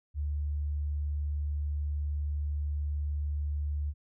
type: tone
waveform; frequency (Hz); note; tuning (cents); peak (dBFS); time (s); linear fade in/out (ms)
sine; 73.42; D2; 0; -29; 0.14-3.94; 50
effects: none